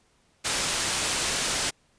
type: low-pass noise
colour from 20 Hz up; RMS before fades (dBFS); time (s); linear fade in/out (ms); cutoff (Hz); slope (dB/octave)
white; -27; 0.44-1.71; 20; 8700; 12
effects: pink hiss -65 dBFS RMS until 1.98 s + resampled to 22050 Hz